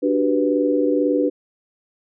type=chord; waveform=sine; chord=G major seventh; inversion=second; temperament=equal; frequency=293.7 / 370 / 392 / 493.9 Hz; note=D4 / F#4 / G4 / B4; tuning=0 / 0 / 0 / 0 cents; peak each=-19 / -24 / -25 / -20 dBFS; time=0.02-1.3 s; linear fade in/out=20 ms; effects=none